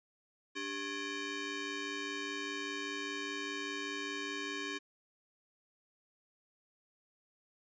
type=ring-modulated tone; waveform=15% pulse; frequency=689 Hz; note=F5; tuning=24 cents flat; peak=-28 dBFS; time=0.55-4.79 s; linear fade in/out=20 ms; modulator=981 Hz; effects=resampled to 16000 Hz